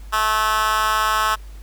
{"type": "tone with high-pass filter", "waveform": "10% pulse", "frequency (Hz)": 216.8, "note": "A3", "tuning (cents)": -25, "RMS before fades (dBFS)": -19, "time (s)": [0.12, 1.36], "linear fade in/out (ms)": 20, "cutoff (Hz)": 1200, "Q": 2.5, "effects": ["added 50 Hz sine -34 dBFS peak until 1.62 s", "pink hiss -51 dBFS RMS until 1.62 s"]}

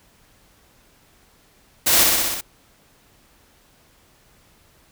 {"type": "noise with echo", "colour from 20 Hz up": "white", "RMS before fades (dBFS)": -17, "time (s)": [1.86, 2.04], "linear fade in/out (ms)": 10, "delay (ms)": 62, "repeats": 6, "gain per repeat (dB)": -2, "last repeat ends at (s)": 2.412, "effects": ["pink hiss -56 dBFS RMS until 4.91 s"]}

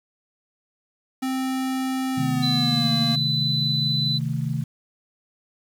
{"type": "tone with pitch glide", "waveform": "square", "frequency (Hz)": [261.6, 231.7], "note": ["C4", "A#3"], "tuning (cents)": [0, -10], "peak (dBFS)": -24, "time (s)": [1.22, 3.16], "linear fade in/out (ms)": 10, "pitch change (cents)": -210, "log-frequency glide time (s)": [2.14, 2.92]}
{"type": "chord", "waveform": "sine", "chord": "A diminished", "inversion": "first", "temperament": "equal", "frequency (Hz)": [130.81, 155.56, 220], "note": ["C3", "Eb3", "A3"], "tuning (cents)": [0, 0, 0], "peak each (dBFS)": [-26, -26, -31], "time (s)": [2.17, 4.64], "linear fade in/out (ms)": 10}
{"type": "tone", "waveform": "sine", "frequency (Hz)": 4001, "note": "B7", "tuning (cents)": 22, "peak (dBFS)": -22, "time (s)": [2.42, 4.19], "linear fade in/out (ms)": 20}
{"effects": ["8-bit"]}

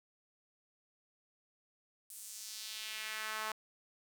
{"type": "tone with high-pass filter sweep", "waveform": "sawtooth", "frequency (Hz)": 217.1, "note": "A3", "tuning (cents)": -23, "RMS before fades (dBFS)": -43, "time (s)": [2.1, 3.52], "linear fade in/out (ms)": 2, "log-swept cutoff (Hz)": [10000, 1000], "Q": 1.5, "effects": ["10-bit"]}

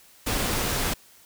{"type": "noise", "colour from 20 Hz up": "pink", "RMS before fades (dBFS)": -26, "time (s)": [0.26, 0.94], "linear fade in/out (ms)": 10, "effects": ["white hiss -54 dBFS RMS until 1.25 s"]}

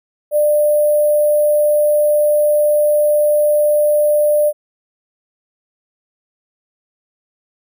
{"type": "tone with sample-and-hold", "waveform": "sine", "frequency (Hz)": 597, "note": "D5", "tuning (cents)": 28, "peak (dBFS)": -10, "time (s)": [0.31, 4.53], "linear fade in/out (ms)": 50, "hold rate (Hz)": 11025, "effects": []}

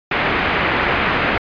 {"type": "low-pass noise", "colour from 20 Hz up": "white", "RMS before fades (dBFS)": -18, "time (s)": [0.11, 1.38], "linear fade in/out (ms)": 5, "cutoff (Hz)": 2400, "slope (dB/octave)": 24, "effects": ["resampled to 11025 Hz"]}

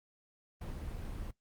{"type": "noise", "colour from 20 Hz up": "brown", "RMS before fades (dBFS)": -41, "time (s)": [0.61, 1.31], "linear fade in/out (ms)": 5, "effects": ["noise-tail reverb RT60 0.1 s tail -19 dB re dry", "Opus 24 kbps"]}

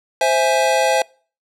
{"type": "chord", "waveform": "square", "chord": "C augmented", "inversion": "none", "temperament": "equal", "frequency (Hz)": [523.3, 659.3, 830.6], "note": ["C5", "E5", "G#5"], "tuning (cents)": [0, 0, 0], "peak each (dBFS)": -19, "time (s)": [0.21, 1.02], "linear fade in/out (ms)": 2, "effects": ["noise-tail reverb RT60 0.4 s tail -25 dB re dry", "low-pass 10000 Hz 12 dB/octave"]}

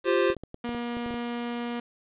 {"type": "chord", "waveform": "square", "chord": "F suspended second", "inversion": "none", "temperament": "equal", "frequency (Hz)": [349.2, 392, 523.3], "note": ["F4", "G4", "C5"], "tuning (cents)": [0, 0, 0], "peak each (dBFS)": -26, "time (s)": [0.04, 0.35], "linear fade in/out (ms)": 50}
{"type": "clicks", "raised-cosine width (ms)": 2, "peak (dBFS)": -25, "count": 10, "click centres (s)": [0.301, 0.367, 0.436, 0.544, 0.692, 0.748, 0.969, 1.062, 1.108, 1.142]}
{"type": "tone", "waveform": "sawtooth", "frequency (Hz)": 238.7, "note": "A#3", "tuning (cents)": 41, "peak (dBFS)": -26, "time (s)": [0.64, 1.8], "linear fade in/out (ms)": 5}
{"effects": ["resampled to 8000 Hz", "8-bit"]}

